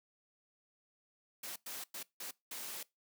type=noise bursts at uneven times; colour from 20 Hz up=white; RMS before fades=-44 dBFS; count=5; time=1.43-1.56 / 1.66-1.84 / 1.94-2.03 / 2.2-2.31 / 2.51-2.83 s; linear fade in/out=5 ms; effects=noise-tail reverb RT60 0.2 s tail -22 dB re dry + high-pass 200 Hz 12 dB/octave